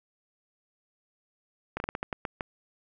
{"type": "slowing click train", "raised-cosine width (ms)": 0.5, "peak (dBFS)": -16, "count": 9, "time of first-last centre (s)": [1.77, 2.408], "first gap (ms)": 31, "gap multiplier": 1.26, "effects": []}